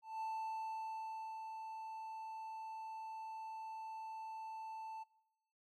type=tone with ADSR envelope; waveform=triangle; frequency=884 Hz; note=A5; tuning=8 cents sharp; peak=-37 dBFS; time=0.02-5.04 s; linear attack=190 ms; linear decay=1200 ms; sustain=-6 dB; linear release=17 ms; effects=noise-tail reverb RT60 0.9 s tail -22 dB re dry + MP3 64 kbps